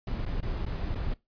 brown noise with dropouts, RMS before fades -31 dBFS, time 0.07-1.14 s, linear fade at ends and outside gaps 5 ms, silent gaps 0.254-0.261 / 0.407-0.427 / 0.653-0.662 / 0.949-0.953 s, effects noise-tail reverb RT60 0.2 s tail -20 dB re dry + resampled to 11025 Hz

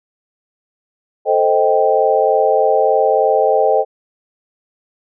sine chord, A half-diminished seventh, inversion none, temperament equal, 440 / 523.3 / 622.3 / 784 Hz, A4 / C5 / Eb5 / G5, 0 / 0 / 0 / 0 cents, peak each -16 dBFS, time 1.25-3.85 s, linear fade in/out 50 ms, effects none

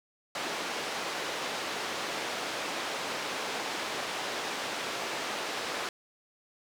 pink band-pass noise, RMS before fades -35 dBFS, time 0.35-5.89 s, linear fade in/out 2 ms, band 410 to 5300 Hz, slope 12 dB/octave, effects none

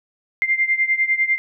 sine beating tone pair, 2093 / 2103 Hz, C7 / C7, 0 / +8 cents, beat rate 10 Hz, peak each -18 / -21 dBFS, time 0.42-1.38 s, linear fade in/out 0 ms, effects none

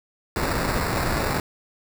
pink noise with sample-and-hold, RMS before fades -24 dBFS, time 0.36-1.4 s, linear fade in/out 2 ms, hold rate 3150 Hz, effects none

